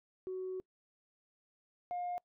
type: tone pair in turn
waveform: sine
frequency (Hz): 372.8 / 710.7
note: F#4 / F5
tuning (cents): +13 / +30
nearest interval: major seventh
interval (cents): 1117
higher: second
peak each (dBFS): -36 / -34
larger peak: second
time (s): 0.27-0.6 / 1.91-2.18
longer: first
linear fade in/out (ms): 0
effects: noise-tail reverb RT60 0.1 s tail -26 dB re dry + tanh soft clip ceiling -33 dBFS